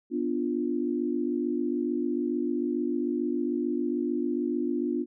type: chord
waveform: sine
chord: B diminished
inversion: none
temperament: equal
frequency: 246.9 / 293.7 / 349.2 Hz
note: B3 / D4 / F4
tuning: 0 / 0 / 0 cents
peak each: -30 dBFS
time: 0.1-5.06 s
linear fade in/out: 50 ms
effects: none